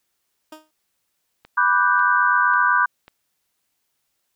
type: tone with exponential decay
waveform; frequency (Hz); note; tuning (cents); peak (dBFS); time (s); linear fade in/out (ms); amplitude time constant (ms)
15% pulse; 311.1; D#4; 0; -28; 0.52-0.71; 5; 41
type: click train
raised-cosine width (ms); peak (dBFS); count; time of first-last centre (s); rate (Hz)
0.3; -27; 4; 1.45-3.08; 1.84
type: chord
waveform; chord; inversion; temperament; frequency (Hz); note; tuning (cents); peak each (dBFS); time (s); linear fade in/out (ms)
sine; G major seventh; first; equal; 987.8 / 1174.7 / 1480 / 1568; B5 / D6 / F#6 / G6; 0 / 0 / 0 / 0; -20; 1.57-2.86; 10
effects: white hiss -73 dBFS RMS until 4.35 s